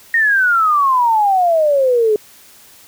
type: exponential sweep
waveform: sine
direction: down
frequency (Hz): 1872 to 415.3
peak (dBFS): -10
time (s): 0.14-2.16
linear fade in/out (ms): 2
effects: white hiss -44 dBFS RMS until 2.87 s